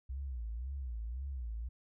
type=tone with vibrato; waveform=sine; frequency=61.74 Hz; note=B1; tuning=in tune; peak=-37 dBFS; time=0.09-1.69 s; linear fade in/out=10 ms; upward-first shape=sine; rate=1.9 Hz; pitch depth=200 cents each way; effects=none